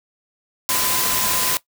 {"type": "tone in noise", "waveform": "sine", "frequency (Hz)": 1018, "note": "C6", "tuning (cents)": -48, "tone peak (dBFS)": -29, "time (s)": [0.69, 1.57], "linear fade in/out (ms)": 0, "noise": "white", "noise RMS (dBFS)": -20, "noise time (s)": [0.69, 1.57], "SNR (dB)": -12, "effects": ["noise-tail reverb RT60 0.1 s tail -18 dB re dry"]}